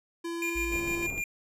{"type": "tone with pitch glide", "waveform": "square", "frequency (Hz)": [338, 341.3], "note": ["E4", "F4"], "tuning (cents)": [43, -40], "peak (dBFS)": -33, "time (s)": [0.24, 1.07], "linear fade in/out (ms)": 10, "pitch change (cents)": 17, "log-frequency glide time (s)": [0.38, 0.74]}
{"type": "tone with tremolo", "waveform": "square", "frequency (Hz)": 2400, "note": "D7", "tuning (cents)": 37, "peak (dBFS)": -30, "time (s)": [0.42, 1.24], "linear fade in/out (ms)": 2, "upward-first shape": "square", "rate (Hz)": 6.6, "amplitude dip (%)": 45}
{"type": "tone", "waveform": "sine", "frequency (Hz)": 56.1, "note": "A1", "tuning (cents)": 34, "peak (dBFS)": -34, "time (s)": [0.55, 0.77], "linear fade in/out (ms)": 10}
{"type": "low-pass noise", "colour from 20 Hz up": "pink", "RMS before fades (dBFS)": -40, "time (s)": [0.69, 1.23], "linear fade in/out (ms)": 50, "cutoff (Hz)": 600, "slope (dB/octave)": 12}
{"effects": ["low-pass 12000 Hz 12 dB/octave"]}